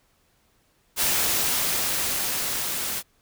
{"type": "noise with level ramp", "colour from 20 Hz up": "white", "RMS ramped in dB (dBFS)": [-22, -29], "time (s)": [0.96, 3.03], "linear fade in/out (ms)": 50, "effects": ["pink hiss -65 dBFS RMS until 3.21 s"]}